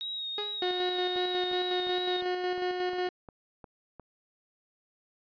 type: tone with vibrato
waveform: sine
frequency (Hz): 3773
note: A#7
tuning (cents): +20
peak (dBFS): -33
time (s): 0.01-2.21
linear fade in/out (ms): 0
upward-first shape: sine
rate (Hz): 2.6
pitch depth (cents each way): 30
type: tone with exponential decay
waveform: sawtooth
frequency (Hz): 415.3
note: G#4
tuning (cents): 0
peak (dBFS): -27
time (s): 0.38-0.69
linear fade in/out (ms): 2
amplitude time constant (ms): 66
type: tone with tremolo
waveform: 30% pulse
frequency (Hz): 362.2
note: F#4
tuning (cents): -37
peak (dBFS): -25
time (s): 0.62-3.09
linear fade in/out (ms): 2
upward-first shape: square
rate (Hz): 5.5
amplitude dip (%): 35
type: click train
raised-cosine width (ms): 1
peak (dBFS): -32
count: 9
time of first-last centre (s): 1.16-3.997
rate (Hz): 2.82
effects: resampled to 11025 Hz